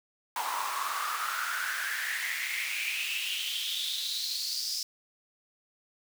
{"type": "noise with high-pass filter sweep", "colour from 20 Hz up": "pink", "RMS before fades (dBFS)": -33, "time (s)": [0.36, 4.83], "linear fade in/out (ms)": 2, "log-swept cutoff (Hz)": [910, 5200], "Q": 6.8, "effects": []}